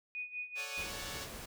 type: tone with tremolo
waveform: sine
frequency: 2477 Hz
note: D#7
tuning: 8 cents flat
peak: -36 dBFS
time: 0.15-0.89 s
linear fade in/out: 0 ms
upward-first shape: sine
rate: 5.1 Hz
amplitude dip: 80%
type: chord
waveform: 5% pulse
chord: D major seventh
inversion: second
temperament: equal with one note detuned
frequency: 440 / 554.4 / 587.3 / 737 Hz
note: A4 / C#5 / D5 / F#5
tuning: 0 / 0 / 0 / -7 cents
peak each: -38 / -34 / -38 / -37 dBFS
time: 0.55-1.28 s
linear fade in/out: 50 ms
type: noise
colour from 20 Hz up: pink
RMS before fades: -46 dBFS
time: 0.77-1.46 s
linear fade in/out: 10 ms
effects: none